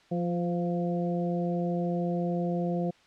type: harmonic tone with a mistuned harmonic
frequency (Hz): 174.61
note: F3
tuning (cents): 0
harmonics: 1 / 2 / 3 / 4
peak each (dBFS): -28 / -34 / -34 / -37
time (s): 0.11-2.91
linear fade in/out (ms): 10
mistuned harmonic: 3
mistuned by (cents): -22
effects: white hiss -60 dBFS RMS until 3.06 s + low-pass 4000 Hz 12 dB/octave